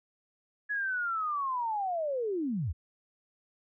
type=linear sweep; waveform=sine; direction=down; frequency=1699 to 61.74 Hz; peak=-29 dBFS; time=0.69-2.73 s; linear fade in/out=20 ms; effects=none